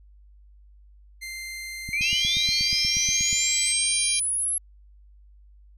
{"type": "tone", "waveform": "sawtooth", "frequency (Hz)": 2089, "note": "C7", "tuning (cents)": -3, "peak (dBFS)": -30, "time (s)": [1.21, 3.73], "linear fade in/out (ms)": 20}
{"type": "click train", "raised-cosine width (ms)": 5, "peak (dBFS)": -24, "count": 13, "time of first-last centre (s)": [1.89, 3.329], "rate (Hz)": 8.34}
{"type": "linear sweep", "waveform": "sine", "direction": "up", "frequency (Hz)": [2217, 11175], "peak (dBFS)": -23, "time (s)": [1.93, 4.58], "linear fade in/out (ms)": 2}
{"type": "harmonic tone", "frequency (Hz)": 795, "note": "G5", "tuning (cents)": 24, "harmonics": [3, 4, 5, 6, 7, 8], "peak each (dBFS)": [-30, -31, -32, -33, -33, -34], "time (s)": [2.01, 4.2], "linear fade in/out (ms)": 10}
{"effects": ["added 50 Hz sine -49 dBFS peak until 5.77 s", "resampled to 32000 Hz"]}